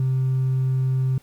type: tone with hard clipping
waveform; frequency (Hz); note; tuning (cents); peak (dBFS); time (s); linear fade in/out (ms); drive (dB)
triangle; 130.81; C3; 0; -18; 0-1.18; 2; 2
effects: pink hiss -56 dBFS RMS until 1.22 s